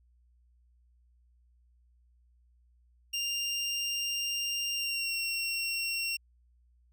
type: tone with pitch glide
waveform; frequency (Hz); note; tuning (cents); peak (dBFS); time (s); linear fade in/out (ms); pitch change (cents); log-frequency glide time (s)
25% pulse; 2794 to 2735; F7 to F7; 0 to -37; -27; 3.13-6.17; 10; -37; 4.73-5.15
effects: added 60 Hz sine -62 dBFS peak until 6.92 s